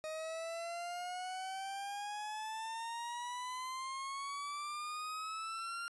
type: exponential sweep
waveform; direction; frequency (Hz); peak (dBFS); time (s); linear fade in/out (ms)
40% pulse; up; 622.3 to 1396.9; -39; 0.04-5.88; 0
effects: resampled to 24000 Hz + 11-bit